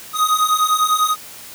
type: beating tone pair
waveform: square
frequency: 1244.5 / 1254.5 Hz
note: D#6 / D#6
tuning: 0 / +14 cents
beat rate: 10 Hz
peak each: -19 / -17 dBFS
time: 0.13-1.16 s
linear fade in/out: 50 ms
effects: white hiss -37 dBFS RMS until 1.54 s + high-pass 60 Hz 12 dB/octave